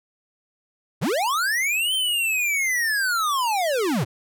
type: linear two-way sweep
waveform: square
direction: up then down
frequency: 93.5 to 3136 to 93.5 Hz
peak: -21 dBFS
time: 1.01-4.05 s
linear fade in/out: 20 ms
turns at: 1.94 s
effects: none